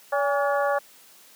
harmonic tone with a mistuned harmonic, 284.9 Hz, C#4, 48 cents sharp, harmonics 2 / 3 / 4 / 5 / 6, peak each -23 / -27 / -29 / -31 / -33 dBFS, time 0.12-0.79 s, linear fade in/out 10 ms, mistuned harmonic 3, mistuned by -69 cents, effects white hiss -52 dBFS RMS until 1.35 s + high-pass 150 Hz 12 dB/octave

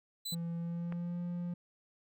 sawtooth tone, 4000 Hz, B7, 21 cents sharp, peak -34 dBFS, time 0.25-0.35 s, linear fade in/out 10 ms
triangle tone with pitch glide, 168.8 to 174.85 Hz, E3 to F3, +41 to +2 cents, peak -33 dBFS, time 0.32-1.54 s, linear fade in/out 5 ms, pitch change +61 cents, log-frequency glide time 0.58-1.2 s
click, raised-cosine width 0.5 ms, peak -30 dBFS, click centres 0.924 s
effects none

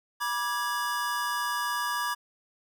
square chord, G# diminished, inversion first, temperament equal with one note detuned, 971.4 / 1174.7 / 1661.2 Hz, B5 / D6 / G#6, -29 / 0 / 0 cents, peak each -33 dBFS, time 0.2-2.15 s, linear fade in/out 20 ms, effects none

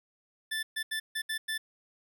25% pulse tone bursts at uneven times, 1760 Hz, A6, in tune, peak -27 dBFS, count 6, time 0.51-0.63 / 0.76-0.83 / 0.91-1 / 1.15-1.22 / 1.29-1.38 / 1.48-1.58 s, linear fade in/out 10 ms, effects none

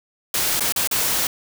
white noise with dropouts, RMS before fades -21 dBFS, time 0.34-1.27 s, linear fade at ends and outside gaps 2 ms, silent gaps 0.596-0.606 / 0.723-0.761 / 0.874-0.912 s, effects none

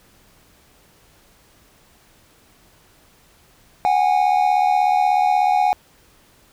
triangle tone pair together, 740 / 816.5 Hz, F#5 / G#5, 0 / -30 cents, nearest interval major second, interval 170 cents, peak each -15 dBFS, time 3.85-5.73 s, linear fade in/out 0 ms, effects pink hiss -54 dBFS RMS until 6.52 s

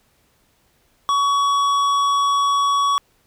sine tone with tanh clipping, 1125 Hz, C#6, 25 cents sharp, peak -17 dBFS, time 1.09-2.98 s, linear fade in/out 0 ms, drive 12 dB, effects pink hiss -61 dBFS RMS until 3.26 s

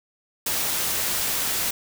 white noise, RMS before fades -25 dBFS, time 0.46-1.71 s, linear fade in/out 5 ms, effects none

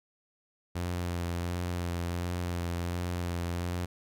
sawtooth tone with vibrato, 87.31 Hz, F2, in tune, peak -27 dBFS, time 0.75-3.86 s, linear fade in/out 10 ms, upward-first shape sine, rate 1.4 Hz, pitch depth 22 cents each way, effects none

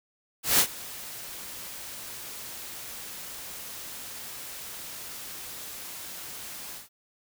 white noise with ADSR envelope, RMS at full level -19 dBFS, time 0.43-6.89 s, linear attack 160 ms, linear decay 75 ms, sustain -21 dB, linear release 140 ms, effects none

